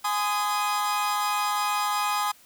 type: chord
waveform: 40% pulse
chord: Ab major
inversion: none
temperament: equal with one note detuned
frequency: 830.6 / 1024.4 / 1244.5 Hz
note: Ab5 / C6 / Eb6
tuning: 0 / -37 / 0 cents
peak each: -27 / -29 / -27 dBFS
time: 0.04-2.32 s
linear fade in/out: 10 ms
effects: white hiss -55 dBFS RMS until 2.45 s